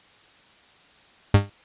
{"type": "tone with exponential decay", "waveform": "40% pulse", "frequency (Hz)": 100.6, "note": "G2", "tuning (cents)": 45, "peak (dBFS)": -9, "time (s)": [1.34, 1.5], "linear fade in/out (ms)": 5, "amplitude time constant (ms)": 33, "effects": ["white hiss -54 dBFS RMS until 1.64 s", "resampled to 8000 Hz"]}